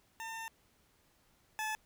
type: tone pair in turn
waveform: 20% pulse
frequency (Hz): 902 / 865.2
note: A5 / A5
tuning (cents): +43 / -29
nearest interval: minor second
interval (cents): 72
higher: first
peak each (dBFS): -36 / -30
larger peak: second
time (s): 0.2-0.48 / 1.59-1.75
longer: first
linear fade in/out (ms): 0
effects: pink hiss -70 dBFS RMS until 1.85 s